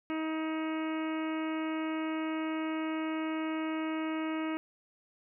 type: harmonic tone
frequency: 316.4 Hz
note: D#4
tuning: 29 cents sharp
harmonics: 1 / 2 / 3 / 4 / 5 / 6 / 7 / 8 / 9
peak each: -32 / -42 / -44 / -43 / -49 / -49 / -46 / -50 / -51 dBFS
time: 0.1-4.57 s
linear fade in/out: 0 ms
effects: none